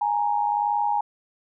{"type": "tone pair together", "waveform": "sine", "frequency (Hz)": [830.6, 932.3], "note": ["G#5", "A#5"], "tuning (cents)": [0, 0], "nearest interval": "major second", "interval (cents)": 200, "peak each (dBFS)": [-22, -25], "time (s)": [0.01, 1.01], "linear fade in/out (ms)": 5, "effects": []}